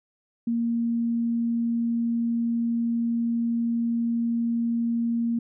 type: tone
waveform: sine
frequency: 233.1 Hz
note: A#3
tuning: in tune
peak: -22 dBFS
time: 0.47-5.39 s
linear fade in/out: 5 ms
effects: none